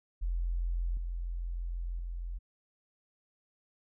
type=tone with level steps; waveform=sine; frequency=43.13 Hz; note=F1; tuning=21 cents flat; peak=-29 / -33 / -35 dBFS; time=0.21-2.39 s; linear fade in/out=20 ms; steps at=0.97 / 1.99 s; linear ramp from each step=2 ms; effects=none